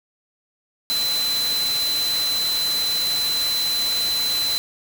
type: tone in noise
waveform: sine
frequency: 4040 Hz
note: B7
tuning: 39 cents sharp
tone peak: -20 dBFS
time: 0.9-4.58 s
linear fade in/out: 0 ms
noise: white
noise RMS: -28 dBFS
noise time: 0.9-4.58 s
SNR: +5 dB
effects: none